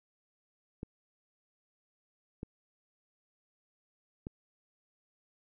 clicks, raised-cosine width 3 ms, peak -26 dBFS, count 3, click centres 0.831 / 2.431 / 4.269 s, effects none

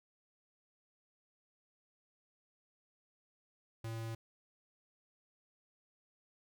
square tone, 113.3 Hz, A#2, 49 cents flat, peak -40 dBFS, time 3.84-4.15 s, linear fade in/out 5 ms, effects none

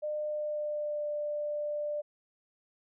sine tone with pitch glide, 603 to 593 Hz, D5 to D5, +46 to +17 cents, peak -31 dBFS, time 0.02-2.02 s, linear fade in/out 20 ms, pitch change -29 cents, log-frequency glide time 0.26-1.07 s, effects none

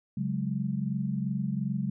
sine chord, C# suspended fourth, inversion none, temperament equal, 138.59 / 185 / 207.7 Hz, C#3 / F#3 / G#3, 0 / 0 / 0 cents, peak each -32 dBFS, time 0.17-1.9 s, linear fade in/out 5 ms, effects none

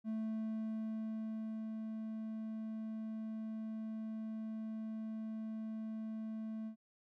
triangle tone with ADSR envelope, 220 Hz, A3, in tune, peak -34 dBFS, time 0.04-6.76 s, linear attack 46 ms, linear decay 1600 ms, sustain -4 dB, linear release 93 ms, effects none

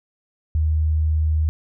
sine tone, 77.9 Hz, D#2, 3 cents sharp, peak -16 dBFS, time 0.55-1.49 s, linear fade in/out 0 ms, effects none

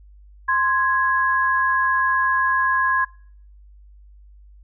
sine tone pair together, 1046.5 / 1661.2 Hz, C6 / G#6, 0 / 0 cents, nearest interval minor sixth, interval 800 cents, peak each -19 dBFS, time 0.48-3.05 s, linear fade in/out 10 ms, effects noise-tail reverb RT60 0.6 s tail -26 dB re dry + added 50 Hz sine -44 dBFS peak until 4.63 s

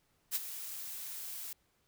blue noise with ADSR envelope, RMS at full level -31 dBFS, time 0.31-1.53 s, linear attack 43 ms, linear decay 30 ms, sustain -12 dB, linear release 3 ms, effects pink hiss -74 dBFS RMS until 1.87 s

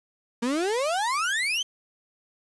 35% pulse exponential sweep, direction up, 227.7 to 3199 Hz, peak -22 dBFS, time 0.42-1.63 s, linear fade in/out 10 ms, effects resampled to 24000 Hz + 8-bit

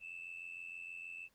sine tone with amplitude modulation, 2637 Hz, E7, in tune, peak -40 dBFS, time 0-1.29 s, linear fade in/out 50 ms, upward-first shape sine, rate 86.4 Hz, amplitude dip 80%, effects tanh soft clip ceiling -40 dBFS + pink hiss -75 dBFS RMS until 1.34 s

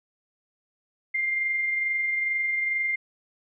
sine tone with amplitude modulation, 2100 Hz, C7, 6 cents sharp, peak -22 dBFS, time 1.14-2.96 s, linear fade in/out 10 ms, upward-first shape sine, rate 22.3 Hz, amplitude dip 30%, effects none

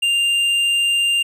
sine tone with hard clipping, 2794 Hz, F7, in tune, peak -16 dBFS, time 0.02-1.23 s, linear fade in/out 10 ms, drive 6 dB, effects none

